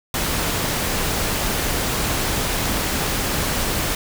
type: noise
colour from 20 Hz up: pink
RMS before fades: -22 dBFS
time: 0.14-3.95 s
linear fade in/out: 2 ms
effects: none